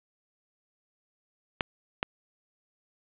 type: clicks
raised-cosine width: 0.3 ms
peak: -9 / -10 dBFS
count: 2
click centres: 1.608 / 2.029 s
effects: resampled to 8000 Hz + 7-bit